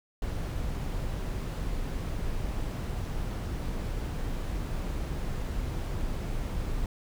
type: noise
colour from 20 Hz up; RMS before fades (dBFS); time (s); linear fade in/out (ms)
brown; -32; 0.22-6.86; 2
effects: none